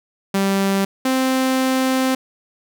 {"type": "tone pair in turn", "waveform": "sawtooth", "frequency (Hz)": [195.6, 261.1], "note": ["G3", "C4"], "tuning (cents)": [-4, -3], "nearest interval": "perfect fourth", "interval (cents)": 501, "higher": "second", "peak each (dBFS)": -12, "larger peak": "neither", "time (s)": [[0.34, 0.85], [1.05, 2.15]], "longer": "second", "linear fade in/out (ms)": 5, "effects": []}